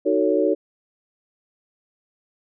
sine chord, D# half-diminished seventh, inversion none, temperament just, 311.1 / 373.4 / 448 / 560 Hz, D#4 / F#4 / A4 / C#5, 0 / +16 / +31 / +18 cents, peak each -22 dBFS, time 0.05-0.55 s, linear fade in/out 20 ms, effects none

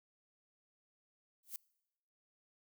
violet noise with exponential growth, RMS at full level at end -38 dBFS, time 1.43-1.56 s, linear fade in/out 2 ms, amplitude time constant 27 ms, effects noise-tail reverb RT60 0.9 s tail -25 dB re dry

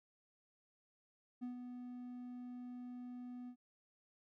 triangle tone with ADSR envelope, 246.9 Hz, B3, in tune, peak -38 dBFS, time 1.41-3.56 s, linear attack 22 ms, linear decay 120 ms, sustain -6 dB, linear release 77 ms, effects none

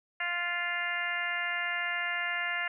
harmonic tone, 349.2 Hz, F4, in tune, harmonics 2 / 3 / 4 / 5 / 6 / 7 / 8, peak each -40 / -43 / -38 / -34 / -34 / -44 / -40 dBFS, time 0.2-2.68 s, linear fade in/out 5 ms, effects none

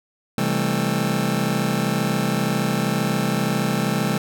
sawtooth chord, A minor seventh, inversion first, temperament just, 132 / 165 / 198 / 220 Hz, C3 / E3 / G3 / A3, +16 / +2 / +18 / 0 cents, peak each -22 / -21 / -20 / -21 dBFS, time 0.38-4.18 s, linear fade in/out 2 ms, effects none

